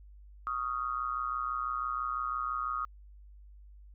sine tone with amplitude modulation, 1244.5 Hz, D#6, in tune, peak -27 dBFS, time 0.47-2.85 s, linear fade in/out 0 ms, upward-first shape sine, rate 126 Hz, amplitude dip 90%, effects added 50 Hz sine -50 dBFS peak until 3.94 s

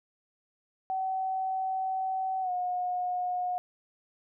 sine tone with pitch glide, 759 to 722.6 Hz, F#5 to F#5, +44 to -41 cents, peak -28 dBFS, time 0.9-3.58 s, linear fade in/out 0 ms, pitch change -85 cents, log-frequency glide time 2.41-2.51 s, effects none

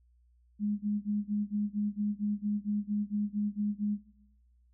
sine tone bursts, 207.7 Hz, G#3, in tune, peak -27 dBFS, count 15, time 0.59-3.982 s, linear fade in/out 50 ms, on 200 ms, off 28 ms, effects noise-tail reverb RT60 1.0 s tail -19 dB re dry + added 60 Hz sine -62 dBFS peak until 4.73 s

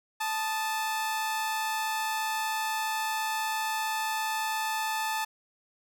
sawtooth tone pair together, 877 / 1241.4 Hz, A5 / D#6, -6 / -4 cents, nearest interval tritone, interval 602 cents, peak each -25 / -35 dBFS, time 0.2-5.25 s, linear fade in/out 10 ms, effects none

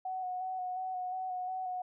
sine tone with vibrato, 740 Hz, F#5, in tune, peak -34 dBFS, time 0.05-1.82 s, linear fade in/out 5 ms, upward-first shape square, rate 2.8 Hz, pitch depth 20 cents each way, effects none

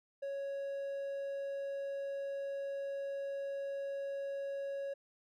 triangle tone, 554.4 Hz, C#5, in tune, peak -35 dBFS, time 0.22-4.94 s, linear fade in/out 10 ms, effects none

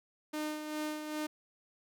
sawtooth tone with tremolo, 304.8 Hz, D#4, 36 cents flat, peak -30 dBFS, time 0.33-1.27 s, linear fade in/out 10 ms, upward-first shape sine, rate 2.5 Hz, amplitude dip 50%, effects none

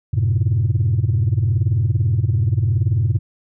sine chord, F# diminished, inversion none, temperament equal, 92.5 / 110 / 130.81 Hz, F#2 / A2 / C3, 0 / 0 / 0 cents, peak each -18 / -16 / -19 dBFS, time 0.13-3.19 s, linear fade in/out 10 ms, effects tanh soft clip ceiling -10 dBFS

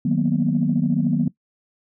sine chord, B major seventh, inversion first, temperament equal, 155.56 / 185 / 233.1 / 246.9 Hz, D#3 / F#3 / A#3 / B3, 0 / 0 / 0 / 0 cents, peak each -22 dBFS, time 0.05-1.28 s, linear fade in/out 5 ms, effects noise-tail reverb RT60 0.1 s tail -19 dB re dry + tanh soft clip ceiling -8 dBFS

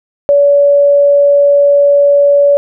sine tone, 570 Hz, C#5, 48 cents sharp, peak -4 dBFS, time 0.29-2.57 s, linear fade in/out 0 ms, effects none

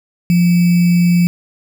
sine tone with sample-and-hold, 174.61 Hz, F3, in tune, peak -8 dBFS, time 0.3-1.27 s, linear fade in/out 0 ms, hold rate 2450 Hz, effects none

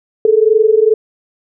sine tone pair together, 425.6 / 447.9 Hz, G#4 / A4, +42 / +31 cents, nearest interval minor second, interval 89 cents, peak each -10 dBFS, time 0.25-0.94 s, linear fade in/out 2 ms, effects none

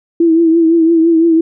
sine tone with vibrato, 329.6 Hz, E4, in tune, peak -6 dBFS, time 0.2-1.41 s, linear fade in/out 5 ms, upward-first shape triangle, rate 5.9 Hz, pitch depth 57 cents each way, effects none

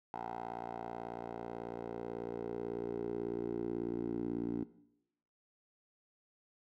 10% pulse tone with band-pass filter sweep, 58.2 Hz, A#1, 2 cents flat, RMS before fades -40 dBFS, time 0.14-4.64 s, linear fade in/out 0 ms, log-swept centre 790 to 290 Hz, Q 3.5, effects noise-tail reverb RT60 0.8 s tail -17 dB re dry

